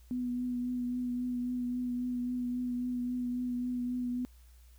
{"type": "tone with vibrato", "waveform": "sine", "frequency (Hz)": 246.9, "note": "B3", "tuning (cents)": 0, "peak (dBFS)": -31, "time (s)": [0.11, 4.25], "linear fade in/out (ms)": 0, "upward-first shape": "triangle", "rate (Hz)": 3.7, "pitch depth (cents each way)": 22, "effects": ["added 60 Hz sine -54 dBFS peak until 4.78 s", "white hiss -67 dBFS RMS until 4.78 s"]}